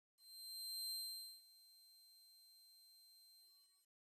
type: tone with ADSR envelope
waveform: sawtooth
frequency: 4141 Hz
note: C8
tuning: 19 cents flat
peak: -40 dBFS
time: 0.17-3.94 s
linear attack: 740 ms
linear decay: 500 ms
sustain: -22 dB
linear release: 560 ms
effects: resampled to 32000 Hz + 13-bit